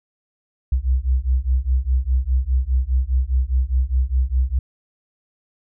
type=beating tone pair; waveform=sine; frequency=61.74 / 66.64 Hz; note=B1 / C2; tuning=0 / +32 cents; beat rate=4.9 Hz; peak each=-19 dBFS; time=0.72-4.59 s; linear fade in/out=5 ms; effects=none